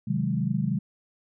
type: chord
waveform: sine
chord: Ab dominant seventh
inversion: first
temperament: equal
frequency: 130.81 / 155.56 / 185 / 207.7 Hz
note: C3 / Eb3 / Gb3 / Ab3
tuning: 0 / 0 / 0 / 0 cents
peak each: -29 dBFS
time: 0.07-0.79 s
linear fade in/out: 10 ms
effects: none